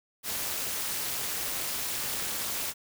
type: noise with amplitude modulation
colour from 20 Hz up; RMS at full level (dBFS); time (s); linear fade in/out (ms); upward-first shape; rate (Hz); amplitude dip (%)
white; -29; 0.23-2.74; 50; sine; 282; 80
effects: none